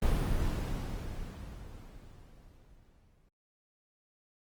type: noise with exponential decay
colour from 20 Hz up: brown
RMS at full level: -26 dBFS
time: 0.02-3.29 s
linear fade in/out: 5 ms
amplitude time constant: 710 ms
effects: Opus 24 kbps